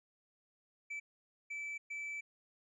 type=tone bursts at uneven times; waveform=triangle; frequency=2314 Hz; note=D7; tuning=26 cents flat; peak=-38 dBFS; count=3; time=0.9-1 / 1.5-1.78 / 1.9-2.21 s; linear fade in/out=10 ms; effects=resampled to 24000 Hz